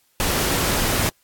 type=noise; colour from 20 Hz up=pink; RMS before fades=-21 dBFS; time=0.2-1.09 s; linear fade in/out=0 ms; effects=white hiss -62 dBFS RMS until 1.23 s + AAC 64 kbps